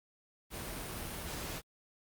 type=noise; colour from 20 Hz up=pink; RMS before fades=-41 dBFS; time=0.5-1.62 s; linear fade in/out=50 ms; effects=Opus 32 kbps